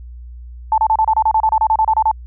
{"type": "tone bursts", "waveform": "sine", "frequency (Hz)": 877, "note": "A5", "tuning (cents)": -6, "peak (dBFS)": -10, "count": 16, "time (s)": [0.72, 2.114], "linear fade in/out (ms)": 2, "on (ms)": 59, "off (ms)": 30, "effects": ["added 60 Hz sine -31 dBFS peak until 2.26 s"]}